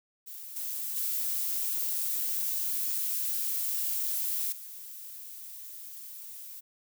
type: noise with level steps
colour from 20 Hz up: violet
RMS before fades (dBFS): -43 / -35 / -31 / -44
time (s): 0.26-6.61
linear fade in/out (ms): 20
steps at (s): 0.56 / 0.96 / 4.52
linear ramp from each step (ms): 5
effects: none